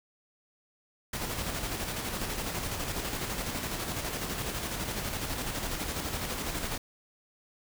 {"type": "noise with tremolo", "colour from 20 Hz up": "pink", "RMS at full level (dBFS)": -33, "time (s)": [1.13, 6.78], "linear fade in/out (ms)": 5, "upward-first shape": "square", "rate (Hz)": 12, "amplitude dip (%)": 35, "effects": []}